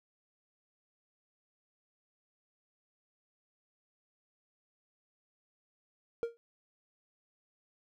triangle tone with exponential decay, 466.2 Hz, A#4, in tune, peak -25 dBFS, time 6.23-6.37 s, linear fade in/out 0 ms, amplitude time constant 29 ms, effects none

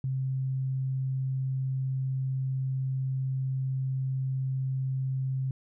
sine tone, 132.2 Hz, C3, 18 cents sharp, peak -27 dBFS, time 0.04-5.51 s, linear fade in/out 2 ms, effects none

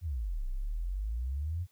sine exponential two-way sweep, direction down then up, 92.7 to 30.13 to 92.7 Hz, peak -31 dBFS, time 0.01-1.67 s, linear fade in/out 50 ms, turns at 0.46 s, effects white hiss -70 dBFS RMS until 1.71 s

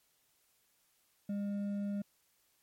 triangle tone with hard clipping, 202.1 Hz, G#3, 47 cents flat, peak -35 dBFS, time 1.29-2.02 s, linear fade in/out 5 ms, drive 8 dB, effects white hiss -73 dBFS RMS until 2.62 s + MP3 64 kbps

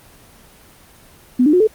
sine tone with pitch steps, 250 / 300.8 / 361.8 / 435.3 Hz, B3 / D4 / F#4 / A4, +21 / +42 / -39 / -19 cents, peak -9 dBFS, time 1.39-1.674 s, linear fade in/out 10 ms, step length 71 ms, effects pink hiss -46 dBFS RMS until 1.74 s + Opus 24 kbps

